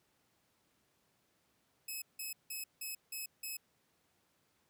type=tone bursts; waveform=5% pulse; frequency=2575 Hz; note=E7; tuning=41 cents flat; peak=-31 dBFS; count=6; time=1.88-3.57 s; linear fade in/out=5 ms; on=140 ms; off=170 ms; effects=pink hiss -75 dBFS RMS until 4.69 s + high-pass 100 Hz 12 dB/octave